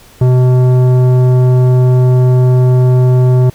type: tone with tanh clipping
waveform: sine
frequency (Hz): 126.5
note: B2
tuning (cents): +42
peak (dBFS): -7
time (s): 0.21-3.5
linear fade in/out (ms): 5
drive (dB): 13
effects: pink hiss -41 dBFS RMS until 3.54 s